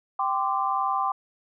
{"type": "chord", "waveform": "sine", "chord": "G suspended fourth", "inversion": "none", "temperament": "equal with one note detuned", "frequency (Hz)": [784, 1033.3, 1174.7], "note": ["G5", "C6", "D6"], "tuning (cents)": [0, -22, 0], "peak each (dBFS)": -27, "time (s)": [0.19, 1.12], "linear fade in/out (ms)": 5, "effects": []}